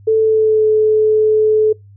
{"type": "tone with pitch glide", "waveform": "sine", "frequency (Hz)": [440.7, 431.4], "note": ["A4", "A4"], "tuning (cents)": [3, -34], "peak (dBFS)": -9, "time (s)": [0.07, 1.73], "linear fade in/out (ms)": 10, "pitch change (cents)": -37, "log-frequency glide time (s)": [0.18, 0.67], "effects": ["noise-tail reverb RT60 0.2 s tail -26 dB re dry", "added 100 Hz sine -39 dBFS peak until 1.96 s"]}